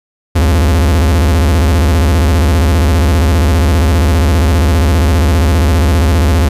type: tone with vibrato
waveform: 45% pulse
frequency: 77.7 Hz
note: D#2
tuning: 2 cents flat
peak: -7 dBFS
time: 0.35-6.49 s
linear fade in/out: 10 ms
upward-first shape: square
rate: 15 Hz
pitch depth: 200 cents each way
effects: resampled to 32000 Hz + 8-bit